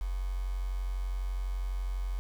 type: tone with quantisation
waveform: sine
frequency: 46.01 Hz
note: F#1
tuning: 9 cents flat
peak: -30 dBFS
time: 0.01-2.19 s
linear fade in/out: 0 ms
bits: 8
effects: none